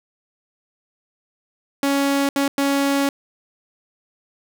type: tone bursts at uneven times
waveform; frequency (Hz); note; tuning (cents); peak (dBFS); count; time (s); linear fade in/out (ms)
sawtooth; 278.7; C#4; +9; -13; 3; 1.83-2.29 / 2.36-2.48 / 2.58-3.09; 2
effects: none